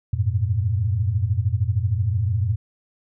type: tone cluster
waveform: sine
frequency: 89.7 / 102.4 / 115.8 Hz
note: F2 / G#2 / A#2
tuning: +47 / -24 / -11 cents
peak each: -23 dBFS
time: 0.13-2.56 s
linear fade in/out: 5 ms
effects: none